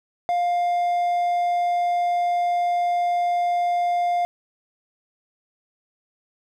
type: tone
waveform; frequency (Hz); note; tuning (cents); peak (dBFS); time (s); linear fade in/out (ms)
triangle; 703; F5; +11; -17; 0.29-4.25; 0
effects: none